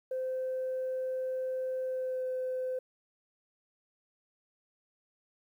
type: tone with pitch glide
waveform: sine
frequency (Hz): 517 to 512.5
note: C5 to C5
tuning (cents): -21 to -36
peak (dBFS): -30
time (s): 0.11-2.79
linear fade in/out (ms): 5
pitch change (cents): -15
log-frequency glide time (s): 1.83-2.27
effects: tanh soft clip ceiling -28 dBFS + 11-bit